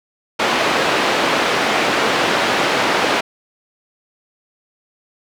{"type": "band-pass noise", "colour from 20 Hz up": "pink", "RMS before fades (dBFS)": -17, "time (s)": [0.39, 3.21], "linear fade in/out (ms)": 10, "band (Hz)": [350, 3400], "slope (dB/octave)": 12, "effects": []}